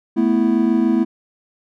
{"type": "chord", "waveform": "triangle", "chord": "A suspended second", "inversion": "none", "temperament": "equal", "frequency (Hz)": [220, 246.9, 329.6], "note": ["A3", "B3", "E4"], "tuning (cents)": [0, 0, 0], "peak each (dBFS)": -16, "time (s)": [0.16, 1.05], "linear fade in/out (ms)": 20, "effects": []}